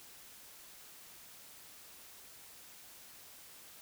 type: silence
effects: white hiss -55 dBFS RMS until 3.81 s